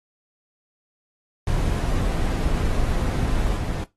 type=noise with level steps; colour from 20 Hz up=brown; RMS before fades=-22 / -25 dBFS; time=1.47-3.84 s; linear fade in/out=2 ms; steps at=3.56 s; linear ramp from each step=10 ms; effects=noise-tail reverb RT60 0.2 s tail -18 dB re dry + AAC 32 kbps